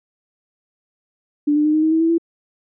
sine tone with pitch steps, 293.7 / 299.2 / 304.8 / 310.4 / 316.2 / 322.1 / 328.1 / 334.3 Hz, D4 / D4 / D#4 / D#4 / D#4 / E4 / E4 / E4, 0 / +32 / -36 / -4 / +28 / -40 / -8 / +24 cents, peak -13 dBFS, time 1.47-2.182 s, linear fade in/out 10 ms, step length 89 ms, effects none

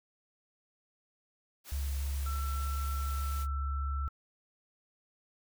white high-pass noise, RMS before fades -47 dBFS, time 1.64-3.47 s, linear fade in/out 50 ms, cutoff 130 Hz, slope 48 dB/octave
sine tone, 69.3 Hz, C#2, in tune, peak -31 dBFS, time 1.72-4.08 s, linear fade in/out 0 ms
sine tone with pitch glide, 1341 to 1332.5 Hz, E6 to E6, +29 to +18 cents, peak -40 dBFS, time 2.26-4.09 s, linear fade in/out 5 ms, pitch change -11 cents, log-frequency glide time 3.05-3.21 s
effects none

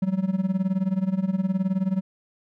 triangle tone with tremolo, 189.2 Hz, F#3, 39 cents sharp, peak -16 dBFS, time 0.02-2.01 s, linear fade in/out 5 ms, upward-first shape sine, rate 19 Hz, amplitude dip 85%, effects none

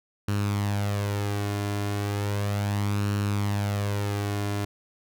sawtooth tone with flanger, 101.9 Hz, G#2, 32 cents flat, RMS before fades -27 dBFS, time 0.28-4.65 s, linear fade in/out 5 ms, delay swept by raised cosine 0.71 to 2.91 ms, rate 0.35 Hz, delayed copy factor +0.5, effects none

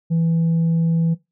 triangle tone with tanh clipping, 165.2 Hz, E3, 4 cents sharp, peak -16 dBFS, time 0.1-1.15 s, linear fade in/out 20 ms, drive 7 dB, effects noise-tail reverb RT60 0.2 s tail -18 dB re dry

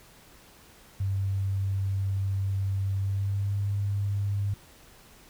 sine tone with pitch glide, 97.4 to 100.49 Hz, G2 to G2, -11 to +43 cents, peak -25 dBFS, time 1-4.54 s, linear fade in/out 5 ms, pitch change +54 cents, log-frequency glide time 2.96-3.55 s, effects pink hiss -54 dBFS RMS until 5.29 s

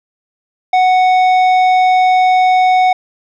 triangle tone with tanh clipping, 740 Hz, F#5, in tune, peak -9 dBFS, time 0.73-2.93 s, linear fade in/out 5 ms, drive 14 dB, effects none

